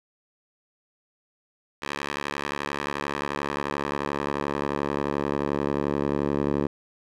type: tone with band-pass filter sweep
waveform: 10% pulse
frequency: 71.4 Hz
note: D2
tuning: 48 cents flat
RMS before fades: -28 dBFS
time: 1.82-6.67 s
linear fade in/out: 5 ms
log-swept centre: 2100 to 400 Hz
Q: 0.75
effects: none